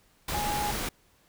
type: tone in noise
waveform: sine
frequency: 830.6 Hz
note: G#5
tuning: in tune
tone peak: -29 dBFS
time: 0.34-0.71 s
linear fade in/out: 5 ms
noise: pink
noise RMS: -32 dBFS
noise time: 0.28-0.89 s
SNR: 0 dB
effects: pink hiss -64 dBFS RMS until 1.28 s